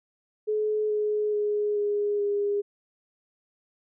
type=tone with pitch steps; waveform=sine; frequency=426.9 / 422 / 417.1 / 412.4 / 407.6 Hz; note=G#4 / G#4 / G#4 / G#4 / G#4; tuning=+48 / +28 / +7 / -12 / -32 cents; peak=-23 dBFS; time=0.47-2.62 s; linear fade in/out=20 ms; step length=430 ms; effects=none